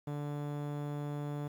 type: tone with low-pass filter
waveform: sawtooth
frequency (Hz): 146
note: D3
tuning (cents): -10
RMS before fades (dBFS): -38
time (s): 0.07-1.48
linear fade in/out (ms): 5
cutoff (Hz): 1100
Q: 0.67
effects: 10-bit